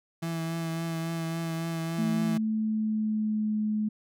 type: tone with vibrato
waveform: 35% pulse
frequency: 164.81 Hz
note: E3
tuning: in tune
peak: -28 dBFS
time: 0.22-2.38 s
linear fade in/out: 10 ms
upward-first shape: triangle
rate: 3.6 Hz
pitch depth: 21 cents each way
type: tone with pitch glide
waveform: sine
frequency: 220 to 213.5 Hz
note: A3 to G#3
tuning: 0 to +48 cents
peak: -25 dBFS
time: 1.98-3.89 s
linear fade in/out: 10 ms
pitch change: -52 cents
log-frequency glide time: 2.11-3.56 s
effects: none